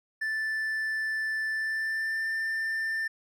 triangle tone with pitch glide, 1760 to 1787.7 Hz, A6 to A6, 0 to +27 cents, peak -26 dBFS, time 0.21-3.08 s, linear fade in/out 10 ms, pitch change +27 cents, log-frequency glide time 1.5-2.3 s, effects none

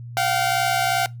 sawtooth tone pair together, 701.4 / 764 Hz, F5 / G5, +7 / -45 cents, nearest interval minor second, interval 148 cents, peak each -18 dBFS, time 0.17-1.06 s, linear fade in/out 0 ms, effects noise-tail reverb RT60 0.2 s tail -22 dB re dry + added 119 Hz sine -33 dBFS peak until 1.2 s

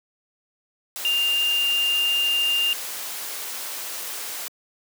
sine tone in noise, 2801 Hz, F7, 4 cents sharp, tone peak -19 dBFS, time 1.05-2.73 s, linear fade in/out 0 ms, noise white, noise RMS -32 dBFS, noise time 0.96-4.48 s, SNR +10 dB, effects high-pass 400 Hz 12 dB/octave

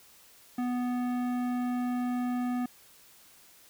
sine tone with tanh clipping, 246.9 Hz, B3, in tune, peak -30 dBFS, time 0.58-2.66 s, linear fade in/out 5 ms, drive 15 dB, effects white hiss -57 dBFS RMS until 3.69 s

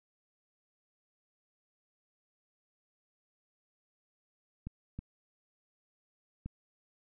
clicks, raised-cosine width 5 ms, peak -27 dBFS, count 3, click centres 4.67 / 4.99 / 6.46 s, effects none

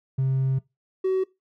triangle tone pair in turn, 132.9 / 377.2 Hz, C3 / F#4, +27 / +33 cents, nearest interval octave + tritone, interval 1806 cents, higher second, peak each -17 dBFS, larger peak neither, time 0.18-0.59 / 1.04-1.24 s, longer first, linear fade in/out 10 ms, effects noise-tail reverb RT60 0.2 s tail -22 dB re dry + tanh soft clip ceiling -16 dBFS

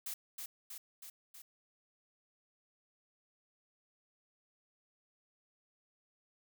blue noise with echo, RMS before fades -41 dBFS, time 0.06-0.14 s, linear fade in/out 5 ms, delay 320 ms, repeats 4, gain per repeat -3 dB, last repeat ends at 1.42 s, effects none

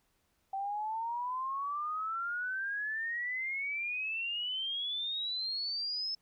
sine exponential sweep, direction up, 770 to 5270 Hz, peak -33 dBFS, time 0.53-6.15 s, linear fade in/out 5 ms, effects pink hiss -75 dBFS RMS until 6.21 s

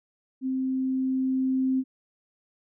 sine tone with level ramp, 261.6 Hz, C4, in tune, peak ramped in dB -25 to -21 dBFS, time 0.41-1.84 s, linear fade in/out 50 ms, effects none

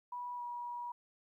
sine tone with pitch glide, 977 to 963.5 Hz, B5 to B5, -19 to -43 cents, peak -39 dBFS, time 0.12-0.92 s, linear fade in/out 5 ms, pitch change -24 cents, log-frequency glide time 0.36-0.42 s, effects 13-bit

